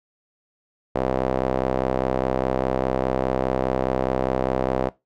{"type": "tone with band-pass filter", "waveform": "sawtooth", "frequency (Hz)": 64.9, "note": "C2", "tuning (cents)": -13, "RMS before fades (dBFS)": -23, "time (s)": [0.95, 4.89], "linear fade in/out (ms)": 5, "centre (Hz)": 570, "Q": 1.7, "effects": ["noise-tail reverb RT60 0.2 s tail -19 dB re dry"]}